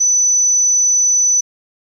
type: tone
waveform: sine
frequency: 5990 Hz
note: F#8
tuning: 20 cents sharp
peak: -10 dBFS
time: 0-1.41 s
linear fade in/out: 10 ms
effects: 8-bit